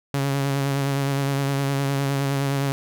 sawtooth tone with vibrato, 138.59 Hz, C#3, in tune, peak -17 dBFS, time 0.14-2.72 s, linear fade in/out 0 ms, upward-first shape sine, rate 9.7 Hz, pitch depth 27 cents each way, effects none

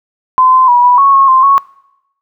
sine tone with pitch steps, 1026 / 1032 / 970 / 983 / 1105 / 1091 / 1046 / 1106 Hz, C6 / C6 / B5 / B5 / C#6 / C#6 / C6 / C#6, -34 / -24 / -31 / -8 / -6 / -28 / -1 / -4 cents, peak -4 dBFS, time 0.38-1.58 s, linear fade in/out 0 ms, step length 150 ms, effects noise-tail reverb RT60 0.8 s tail -22 dB re dry

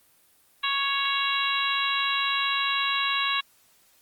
harmonic tone, 554.4 Hz, C#5, in tune, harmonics 2 / 3 / 4 / 5 / 6 / 7, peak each -28 / -32 / -32 / -29 / -32 / -30 dBFS, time 0.63-3.41 s, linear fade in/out 10 ms, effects white hiss -61 dBFS RMS until 4.01 s + Opus 32 kbps

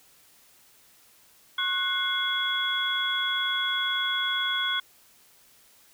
sine tone cluster, 1086 / 1480 / 2120 / 3358 Hz, C#6 / F#6 / C7 / G#7, -36 / 0 / +22 / +18 cents, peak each -33 / -29 / -36 / -27 dBFS, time 1.58-4.8 s, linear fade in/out 5 ms, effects white hiss -58 dBFS RMS until 5.93 s

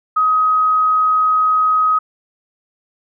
sine tone, 1262 Hz, D#6, 24 cents sharp, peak -11 dBFS, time 0.16-1.99 s, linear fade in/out 10 ms, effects none

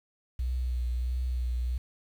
sine tone with vibrato, 61.74 Hz, B1, in tune, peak -27 dBFS, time 0.39-1.78 s, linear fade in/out 5 ms, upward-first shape triangle, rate 1.5 Hz, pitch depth 39 cents each way, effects 9-bit

